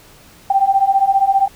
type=beating tone pair; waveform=sine; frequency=773 / 788 Hz; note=G5 / G5; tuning=-24 / +9 cents; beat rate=15 Hz; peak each=-15 / -13 dBFS; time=0.5-1.48 s; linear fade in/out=5 ms; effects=pink hiss -45 dBFS RMS until 1.55 s